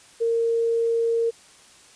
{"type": "tone", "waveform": "sine", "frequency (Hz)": 461, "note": "A#4", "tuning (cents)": -19, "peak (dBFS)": -19, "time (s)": [0.2, 1.31], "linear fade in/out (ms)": 20, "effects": ["white hiss -51 dBFS RMS until 1.95 s", "resampled to 22050 Hz"]}